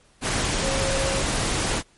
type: tone in noise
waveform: sine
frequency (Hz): 540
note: C#5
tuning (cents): -45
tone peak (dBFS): -26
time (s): 0.61-1.23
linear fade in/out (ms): 50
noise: pink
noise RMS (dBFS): -24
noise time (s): 0.21-1.83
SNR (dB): -5
effects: pink hiss -58 dBFS RMS until 1.97 s + MP3 48 kbps